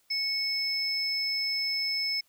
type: tone pair together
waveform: sine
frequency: 2200 / 5233 Hz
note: C#7 / E8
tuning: -14 / -14 cents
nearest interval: octave + minor third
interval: 1500 cents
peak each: -32 / -27 dBFS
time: 0.1-2.21 s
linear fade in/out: 10 ms
effects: tanh soft clip ceiling -21 dBFS + white hiss -68 dBFS RMS until 2.28 s